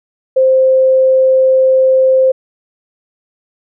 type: tone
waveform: sine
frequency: 523.3 Hz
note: C5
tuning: in tune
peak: -6 dBFS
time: 0.36-2.32 s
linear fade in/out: 10 ms
effects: none